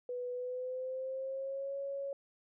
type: tone with pitch glide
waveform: sine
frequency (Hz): 493.9 to 554.4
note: B4 to C#5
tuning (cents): 0 to 0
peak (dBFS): -36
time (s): 0.09-2.13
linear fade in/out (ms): 2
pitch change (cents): +200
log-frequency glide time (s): 0.32-1.76
effects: none